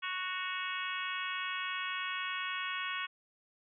harmonic tone with a mistuned harmonic, 369.7 Hz, F#4, 1 cent flat, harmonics 3 / 4 / 5 / 6 / 7 / 8 / 9, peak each -40 / -41 / -42 / -43 / -43 / -44 / -45 dBFS, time 0.02-3.07 s, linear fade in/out 20 ms, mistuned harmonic 8, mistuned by -56 cents, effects none

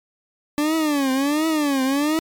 40% pulse tone with vibrato, 290 Hz, D4, 22 cents flat, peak -17 dBFS, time 0.58-2.19 s, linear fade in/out 0 ms, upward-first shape triangle, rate 1.4 Hz, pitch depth 200 cents each way, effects MP3 96 kbps

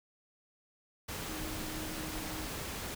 sine tone in noise, 312.1 Hz, D#4, 5 cents sharp, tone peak -44 dBFS, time 1.28-2.46 s, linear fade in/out 10 ms, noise pink, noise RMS -40 dBFS, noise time 1.08-2.95 s, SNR -7 dB, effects none

